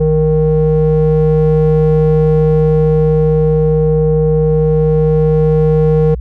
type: ring-modulated tone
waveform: triangle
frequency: 155.56 Hz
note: D#3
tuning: in tune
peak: -3 dBFS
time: 0-6.15 s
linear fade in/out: 10 ms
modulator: 311 Hz
effects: added 60 Hz sine -19 dBFS peak until 6.2 s